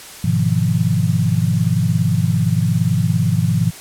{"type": "chord", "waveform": "sine", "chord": "F half-diminished seventh", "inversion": "first", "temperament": "just", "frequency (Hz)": [104.77, 125.72, 157.15, 174.61], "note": ["Ab2", "Cb3", "Eb3", "F3"], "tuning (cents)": [16, 31, 18, 0], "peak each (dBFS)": -19, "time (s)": [0.24, 3.71], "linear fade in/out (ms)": 5, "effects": ["white hiss -36 dBFS RMS until 3.8 s", "low-pass 12000 Hz 12 dB/octave"]}